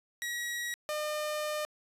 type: tone pair in turn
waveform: sawtooth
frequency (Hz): 1912 / 605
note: A#6 / D#5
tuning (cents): +43 / -49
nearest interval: octave + minor sixth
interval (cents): 1992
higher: first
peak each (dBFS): -30 / -28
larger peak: second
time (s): 0.22-0.74 / 0.89-1.65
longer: second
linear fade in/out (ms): 0
effects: resampled to 32000 Hz